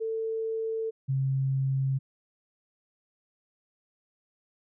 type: tone pair in turn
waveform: sine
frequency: 446.3 / 134.46 Hz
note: A4 / C3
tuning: +25 / +48 cents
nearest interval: octave + major sixth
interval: 2077 cents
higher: first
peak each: -28 / -24 dBFS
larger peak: second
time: 0-0.91 / 1.08-1.99 s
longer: neither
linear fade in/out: 20 ms
effects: none